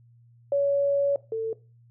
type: tone pair in turn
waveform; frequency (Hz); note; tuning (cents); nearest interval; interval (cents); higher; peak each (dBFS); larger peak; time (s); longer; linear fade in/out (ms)
sine; 563 / 446.9; C#5 / A4; +27 / +27; major third; 400; first; -20 / -25; first; 0.52-1.16 / 1.32-1.53; first; 2
effects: noise-tail reverb RT60 0.3 s tail -18 dB re dry + added 118 Hz sine -53 dBFS peak until 1.9 s